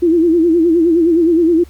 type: tone with vibrato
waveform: sine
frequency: 334.3 Hz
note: E4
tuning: 24 cents sharp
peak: -8 dBFS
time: 0.02-1.64 s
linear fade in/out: 10 ms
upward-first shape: sine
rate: 9.6 Hz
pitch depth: 94 cents each way
effects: added 70 Hz sine -37 dBFS peak until 1.69 s + pink hiss -48 dBFS RMS until 1.69 s